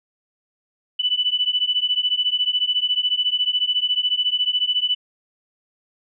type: beating tone pair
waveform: sine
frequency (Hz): 2974 / 2988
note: F#7 / F#7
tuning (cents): +8 / +16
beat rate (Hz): 14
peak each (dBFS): -21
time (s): 0.99-4.95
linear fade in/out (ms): 10
effects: none